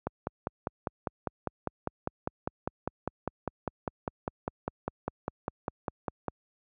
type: click train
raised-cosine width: 1 ms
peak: -16 dBFS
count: 32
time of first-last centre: 0.07-6.282 s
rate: 4.99 Hz
effects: high-pass 60 Hz 12 dB/octave